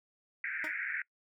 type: band-pass noise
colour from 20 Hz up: pink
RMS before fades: -37 dBFS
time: 0.44-1.02 s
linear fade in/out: 2 ms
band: 1500 to 2300 Hz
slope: 96 dB/octave
type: tone with exponential decay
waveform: 15% pulse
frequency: 311.1 Hz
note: D#4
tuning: in tune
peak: -31 dBFS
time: 0.64-0.74 s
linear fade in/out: 1 ms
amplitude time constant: 21 ms
effects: noise-tail reverb RT60 0.1 s tail -23 dB re dry